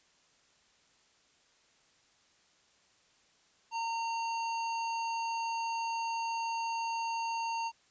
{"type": "tone", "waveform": "square", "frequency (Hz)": 917, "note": "A#5", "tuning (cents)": -29, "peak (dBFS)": -33, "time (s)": [3.71, 7.72], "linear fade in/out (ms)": 50, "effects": ["white hiss -67 dBFS RMS until 7.9 s", "resampled to 16000 Hz"]}